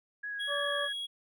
sine tone with vibrato, 1661.2 Hz, G#6, in tune, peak -35 dBFS, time 0.23-0.93 s, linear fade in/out 10 ms, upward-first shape triangle, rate 5.1 Hz, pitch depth 15 cents each way
triangle tone, 3314 Hz, G#7, 4 cents flat, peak -33 dBFS, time 0.39-1.07 s, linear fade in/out 20 ms
harmonic tone, 574 Hz, D5, 40 cents flat, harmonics 1 / 2 / 3, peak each -34 / -37 / -39 dBFS, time 0.47-0.89 s, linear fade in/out 50 ms
effects none

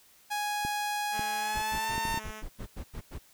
sawtooth tone with pitch glide, 830.6 to 905.8 Hz, G#5 to A#5, 0 to -50 cents, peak -26 dBFS, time 0.3-2.2 s, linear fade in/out 20 ms, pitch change +150 cents, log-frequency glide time 1.38-1.96 s
clicks, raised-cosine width 3 ms, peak -24 dBFS, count 6, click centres 0.65 / 1.194 / 1.98 / 2.053 / 2.143 / 2.175 s
5% pulse tone, 216.2 Hz, A3, 30 cents flat, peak -30 dBFS, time 1.11-2.44 s, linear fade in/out 50 ms
brown noise bursts, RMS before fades -38 dBFS, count 10, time 1.54-3.189 s, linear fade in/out 20 ms, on 83 ms, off 91 ms
effects white hiss -60 dBFS RMS until 3.33 s

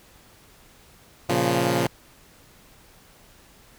10% pulse chord, Bb minor, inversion none, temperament equal with one note detuned, 116.54 / 137.71 / 174.61 Hz, Bb2 / Db3 / F3, 0 / -11 / 0 cents, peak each -17 dBFS, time 1.29-1.87 s, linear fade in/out 5 ms, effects pink hiss -53 dBFS RMS until 3.78 s

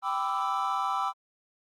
triangle chord, E minor seventh, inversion first, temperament equal with one note detuned, 784 / 996.9 / 1174.7 / 1318.5 Hz, G5 / B5 / D6 / E6, 0 / +16 / 0 / 0 cents, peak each -30 dBFS, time 0.02-1.13 s, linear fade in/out 50 ms, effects tanh soft clip ceiling -16 dBFS + Opus 24 kbps

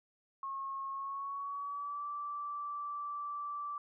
sine tone with pitch glide, 1087 to 1165 Hz, C#6 to D6, -34 to -14 cents, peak -37 dBFS, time 0.43-3.78 s, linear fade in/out 2 ms, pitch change +120 cents, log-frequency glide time 0.9-2.07 s, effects none

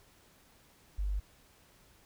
sine tone, 49.58 Hz, G1, 20 cents sharp, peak -30 dBFS, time 0.98-1.2 s, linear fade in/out 10 ms, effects pink hiss -63 dBFS RMS until 2.05 s

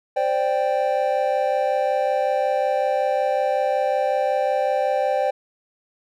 triangle chord, C suspended second, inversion none, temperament just, 523.3 / 588.7 / 784.9 Hz, C5 / D5 / G5, 0 / +4 / +2 cents, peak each -21 dBFS, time 0.16-5.31 s, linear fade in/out 10 ms, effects none

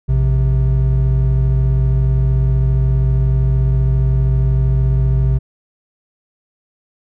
triangle tone pair together, 58.41 / 131.2 Hz, A#1 / C3, +4 / +5 cents, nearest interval octave + major second, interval 1401 cents, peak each -12 dBFS, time 0.08-5.39 s, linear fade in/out 20 ms, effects none

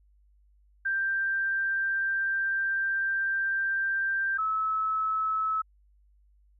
sine tone pair in turn, 1577 / 1298.2 Hz, G6 / E6, +10 / -27 cents, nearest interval minor third, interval 337 cents, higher first, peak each -25 dBFS, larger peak neither, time 0.85-4.38 / 4.38-5.62 s, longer first, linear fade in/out 10 ms, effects added 50 Hz sine -59 dBFS peak until 6.59 s

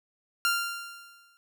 sawtooth tone with exponential decay, 1391 Hz, F6, 7 cents flat, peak -18 dBFS, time 0.45-1.37 s, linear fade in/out 0 ms, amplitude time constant 200 ms, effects none

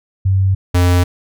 sine / square tone pair in turn, 95.8 / 88.84 Hz, G2 / F2, -39 / +30 cents, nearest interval minor second, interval 131 cents, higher first, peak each -10 dBFS, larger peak neither, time 0.25-0.55 / 0.74-1.04 s, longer neither, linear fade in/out 10 ms, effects none

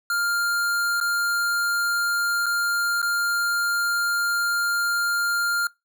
square tone with dropouts, 1401 Hz, F6, 5 cents sharp, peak -22 dBFS, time 0.1-5.67 s, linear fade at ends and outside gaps 2 ms, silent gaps 1.002-1.011 / 2.46-2.464 / 3.018-3.027 s, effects noise-tail reverb RT60 0.2 s tail -22 dB re dry

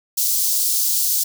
white high-pass noise, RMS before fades -19 dBFS, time 0.17-1.24 s, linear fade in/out 10 ms, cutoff 4500 Hz, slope 24 dB/octave, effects none

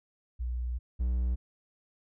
sine / triangle tone pair in turn, 60.8 / 61.26 Hz, B1 / B1, -26 / -13 cents, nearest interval unison, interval 13 cents, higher second, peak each -30 / -24 dBFS, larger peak second, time 0.39-0.79 / 0.99-1.36 s, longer first, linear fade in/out 20 ms, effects none

